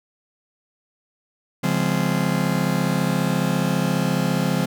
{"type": "chord", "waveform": "45% pulse", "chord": "Db major seventh", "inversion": "none", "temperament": "just", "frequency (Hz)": [138.59, 173.24, 207.9, 259.9], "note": ["Db3", "F3", "Ab3", "C4"], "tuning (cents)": [0, -14, 2, -11], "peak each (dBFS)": [-26, -22, -26, -27], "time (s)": [1.63, 4.66], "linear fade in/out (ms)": 10, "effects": []}